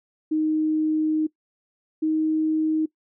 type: tone pair in turn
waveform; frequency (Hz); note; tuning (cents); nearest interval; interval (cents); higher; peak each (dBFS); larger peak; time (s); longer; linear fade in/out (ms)
sine; 311.1 / 313.6; D#4 / D#4; 0 / +14; unison; 14; second; -19; neither; 0.31-1.27 / 2.02-2.86; first; 10
effects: noise-tail reverb RT60 0.1 s tail -20 dB re dry